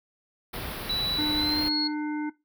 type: band-stop noise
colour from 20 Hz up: pink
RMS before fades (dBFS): -35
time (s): 0.53-1.69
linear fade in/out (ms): 10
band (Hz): 5000 to 10000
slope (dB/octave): 48
type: tone with pitch glide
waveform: sine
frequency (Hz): 3943 to 4325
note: B7 to C#8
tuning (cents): -4 to -43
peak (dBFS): -25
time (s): 0.89-1.88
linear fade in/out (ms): 10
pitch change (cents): +161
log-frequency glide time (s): 1.35-1.72
type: harmonic tone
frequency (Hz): 300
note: D4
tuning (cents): +37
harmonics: 1 / 3 / 5 / 7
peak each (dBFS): -27 / -37 / -41 / -44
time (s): 1.18-2.3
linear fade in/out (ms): 10
effects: noise-tail reverb RT60 0.2 s tail -18 dB re dry